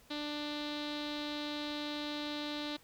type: tone with low-pass filter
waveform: sawtooth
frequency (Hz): 295.8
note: D4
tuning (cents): +13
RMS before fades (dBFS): -39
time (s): 0.1-2.77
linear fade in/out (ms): 10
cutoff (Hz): 3900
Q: 5.7
effects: pink hiss -62 dBFS RMS until 2.83 s